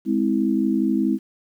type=chord; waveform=sine; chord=Ab augmented; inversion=none; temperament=just; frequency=207.7 / 259.6 / 324.5 Hz; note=Ab3 / C4 / E4; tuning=0 / -13 / -27 cents; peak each=-22 dBFS; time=0.05-1.19 s; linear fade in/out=50 ms; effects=9-bit

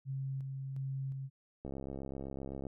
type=tone with tremolo; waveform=sine; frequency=134.8 Hz; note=C#3; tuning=48 cents flat; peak=-35 dBFS; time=0.05-1.3 s; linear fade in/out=50 ms; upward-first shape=square; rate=1.4 Hz; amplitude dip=30%
type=click train; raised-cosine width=2 ms; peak=-29 dBFS; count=70; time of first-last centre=1.65-2.668 s; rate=67.8 Hz
effects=none

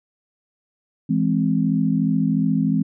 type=chord; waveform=sine; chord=E augmented; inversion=none; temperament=equal; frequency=164.81 / 207.7 / 261.6 Hz; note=E3 / G#3 / B#3; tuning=0 / 0 / 0 cents; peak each=-21 dBFS; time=1.09-2.83 s; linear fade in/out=10 ms; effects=none

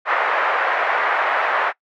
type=band-pass noise; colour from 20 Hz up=white; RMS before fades=-19 dBFS; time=0.05-1.73 s; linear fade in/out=50 ms; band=550 to 1800 Hz; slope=24 dB/octave; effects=noise-tail reverb RT60 0.1 s tail -22 dB re dry + MP3 96 kbps

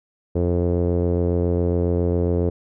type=tone with low-pass filter; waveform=sawtooth; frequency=87.3 Hz; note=F2; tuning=in tune; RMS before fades=-20 dBFS; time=0.35-2.5 s; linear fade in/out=10 ms; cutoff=460 Hz; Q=3.4; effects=none

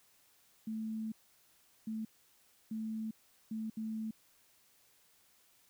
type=tone bursts at uneven times; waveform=sine; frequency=220 Hz; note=A3; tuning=in tune; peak=-36 dBFS; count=5; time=0.67-1.12 / 1.87-2.05 / 2.71-3.11 / 3.51-3.7 / 3.77-4.11 s; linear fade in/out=5 ms; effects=white hiss -68 dBFS RMS until 5.69 s

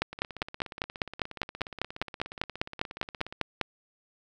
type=two click trains; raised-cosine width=0.3 ms; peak=-10 / -23 dBFS; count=19 / 55; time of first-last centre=0.02-3.613 / 0.13-3.325 s; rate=5.01 / 16.9 Hz; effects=none

